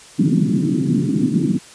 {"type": "band-pass noise", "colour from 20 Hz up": "pink", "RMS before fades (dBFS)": -17, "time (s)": [0.18, 1.59], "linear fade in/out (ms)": 20, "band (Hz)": [140, 320], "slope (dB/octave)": 48, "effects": ["white hiss -42 dBFS RMS until 1.74 s", "resampled to 22050 Hz"]}